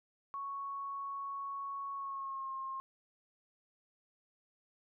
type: tone with pitch glide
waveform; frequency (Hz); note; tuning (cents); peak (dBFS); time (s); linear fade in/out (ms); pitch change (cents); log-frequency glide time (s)
sine; 1108.7 to 1068.5; C#6 to C6; 0 to +36; -38; 0.34-2.8; 0; -64; 1.94-2.52
effects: none